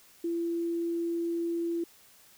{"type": "tone", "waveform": "sine", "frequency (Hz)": 338.1, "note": "E4", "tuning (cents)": 44, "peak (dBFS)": -28, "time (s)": [0.24, 1.84], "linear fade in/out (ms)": 5, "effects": ["white hiss -58 dBFS RMS until 2.37 s"]}